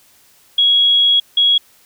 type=tone pair in turn; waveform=sine; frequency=3322 / 3322 Hz; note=G#7 / G#7; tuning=0 / 0 cents; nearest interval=unison; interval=0 cents; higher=neither; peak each=-9 dBFS; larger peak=neither; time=0.58-1.2 / 1.37-1.58 s; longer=first; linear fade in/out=5 ms; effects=white hiss -51 dBFS RMS until 1.85 s